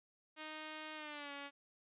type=tone with pitch glide; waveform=5% pulse; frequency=310 to 282.6 Hz; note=D#4 to C#4; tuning=-6 to +34 cents; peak=-34 dBFS; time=0.36-1.51 s; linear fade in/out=50 ms; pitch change=-160 cents; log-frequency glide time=0.95-1.32 s; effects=resampled to 8000 Hz